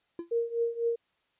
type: tone with exponential decay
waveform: triangle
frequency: 340 Hz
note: F4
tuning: 46 cents flat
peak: -28 dBFS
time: 0.19-0.31 s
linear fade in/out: 2 ms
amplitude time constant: 26 ms
type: tone with tremolo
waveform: sine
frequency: 465.9 Hz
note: A#4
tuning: 1 cent flat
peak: -23 dBFS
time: 0.31-0.96 s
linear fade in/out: 10 ms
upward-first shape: triangle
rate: 4 Hz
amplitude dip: 90%
effects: white hiss -73 dBFS RMS until 1.39 s + resampled to 8000 Hz